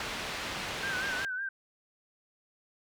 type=low-pass noise; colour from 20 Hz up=white; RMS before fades=-37 dBFS; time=0-1.25 s; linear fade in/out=2 ms; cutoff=3200 Hz; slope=12 dB/octave
type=tone with vibrato; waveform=sine; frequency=1542 Hz; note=G6; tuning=29 cents flat; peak=-32 dBFS; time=0.83-1.49 s; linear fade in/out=5 ms; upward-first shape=sine; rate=5.4 Hz; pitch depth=71 cents each way
effects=none